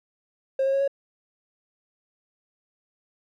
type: tone with pitch steps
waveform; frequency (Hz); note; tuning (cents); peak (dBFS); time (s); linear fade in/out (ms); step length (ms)
triangle; 535 / 541.5 / 548.1 / 554.8; C5 / C#5 / C#5 / C#5; +38 / -41 / -20 / +1; -17; 0.59-0.878; 5; 72
effects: tanh soft clip ceiling -16 dBFS